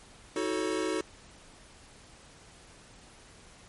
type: chord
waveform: square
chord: D# half-diminished seventh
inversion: none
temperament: equal with one note detuned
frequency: 318.8 / 370 / 440 / 554.4 Hz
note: D#4 / F#4 / A4 / C#5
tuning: +42 / 0 / 0 / 0 cents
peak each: -34 / -34 / -35 / -39 dBFS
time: 0.36-1.01 s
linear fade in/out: 2 ms
effects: pink hiss -54 dBFS RMS until 3.68 s + MP3 48 kbps